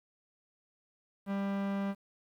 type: tone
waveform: 45% pulse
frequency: 197.8 Hz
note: G3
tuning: 16 cents sharp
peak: -31 dBFS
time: 1.26-1.95 s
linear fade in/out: 50 ms
effects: low-pass 2000 Hz 12 dB/octave + 10-bit